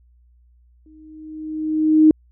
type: tone with exponential growth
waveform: sine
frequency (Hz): 311.1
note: D#4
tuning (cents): 0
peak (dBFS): -6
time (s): 0.86-2.11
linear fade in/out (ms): 2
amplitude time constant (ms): 270
effects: added 60 Hz sine -51 dBFS peak until 2.31 s